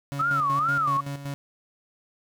35% pulse tone with tremolo, 140.8 Hz, C#3, 27 cents sharp, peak -28 dBFS, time 0.12-1.34 s, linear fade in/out 0 ms, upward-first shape square, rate 5.3 Hz, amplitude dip 60%
sine tone with vibrato, 1245 Hz, D#6, 1 cent sharp, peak -21 dBFS, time 0.19-1.01 s, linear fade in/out 10 ms, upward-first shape sine, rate 2.3 Hz, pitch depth 230 cents each way
effects none

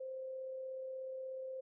sine tone with amplitude modulation, 523.3 Hz, C5, in tune, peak -40 dBFS, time 0-1.61 s, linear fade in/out 10 ms, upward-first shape sine, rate 36.6 Hz, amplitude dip 25%, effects none

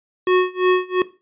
square tone with tremolo, 366.8 Hz, F#4, 15 cents flat, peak -12 dBFS, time 0.27-1.02 s, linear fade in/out 2 ms, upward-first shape sine, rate 2.9 Hz, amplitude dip 95%, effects noise-tail reverb RT60 0.3 s tail -17 dB re dry + resampled to 8000 Hz

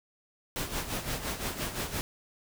pink noise with tremolo, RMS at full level -32 dBFS, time 0.56-2.01 s, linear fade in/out 0 ms, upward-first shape sine, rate 5.8 Hz, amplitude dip 65%, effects none

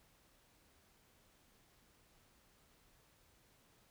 silence, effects pink hiss -70 dBFS RMS until 3.9 s

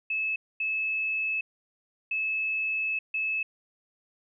sine tone bursts at uneven times, 2600 Hz, E7, 24 cents flat, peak -26 dBFS, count 4, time 0.1-0.36 / 0.6-1.41 / 2.11-2.99 / 3.14-3.43 s, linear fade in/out 5 ms, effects none

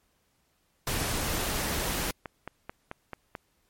pink noise, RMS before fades -30 dBFS, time 0.87-2.11 s, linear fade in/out 2 ms
click train, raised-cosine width 0.5 ms, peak -21 dBFS, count 8, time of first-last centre 1.82-3.352 s, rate 4.57 Hz
effects pink hiss -71 dBFS RMS until 3.69 s + MP3 64 kbps

